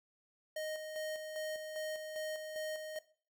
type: tone with tremolo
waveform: square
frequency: 621 Hz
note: D#5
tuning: 3 cents flat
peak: -38 dBFS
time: 0.56-2.99 s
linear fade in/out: 5 ms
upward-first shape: square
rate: 2.5 Hz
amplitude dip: 45%
effects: noise-tail reverb RT60 0.4 s tail -17 dB re dry